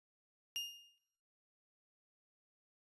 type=tone with exponential decay; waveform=35% pulse; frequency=2830 Hz; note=F7; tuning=22 cents sharp; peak=-34 dBFS; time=0.56-0.98 s; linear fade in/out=0 ms; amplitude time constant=90 ms; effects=noise-tail reverb RT60 0.8 s tail -18 dB re dry + resampled to 24000 Hz